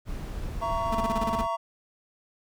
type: noise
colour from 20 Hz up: brown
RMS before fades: -34 dBFS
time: 0.05-1.48 s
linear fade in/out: 50 ms
type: chord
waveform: triangle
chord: A# diminished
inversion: second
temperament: just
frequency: 671.3 / 932.3 / 1118.8 Hz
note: E5 / A#5 / C#6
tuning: +31 / 0 / +16 cents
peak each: -29 dBFS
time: 0.61-1.57 s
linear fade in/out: 20 ms
type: tone bursts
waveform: 40% pulse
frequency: 220 Hz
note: A3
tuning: in tune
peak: -27 dBFS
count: 9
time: 0.92-1.414 s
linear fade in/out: 5 ms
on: 30 ms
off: 28 ms
effects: none